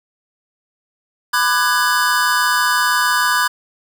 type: chord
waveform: square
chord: G# half-diminished seventh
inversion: first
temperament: just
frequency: 996.7 / 1196.1 / 1495.1 / 1661.2 Hz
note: B5 / D6 / F#6 / G#6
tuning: +16 / +31 / +18 / 0 cents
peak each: -20 / -21 / -20 / -20 dBFS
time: 1.33-3.48 s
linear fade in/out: 10 ms
effects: none